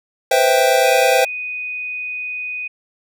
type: chord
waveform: square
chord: C major seventh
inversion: third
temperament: equal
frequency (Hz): 493.9 / 523.3 / 659.3 / 784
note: B4 / C5 / E5 / G5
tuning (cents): 0 / 0 / 0 / 0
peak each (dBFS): -20 / -17 / -19 / -18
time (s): 0.31-1.25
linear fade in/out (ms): 5
type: tone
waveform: sine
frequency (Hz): 2489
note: D#7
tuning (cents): 0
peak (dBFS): -23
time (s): 0.84-2.68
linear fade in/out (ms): 10
effects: none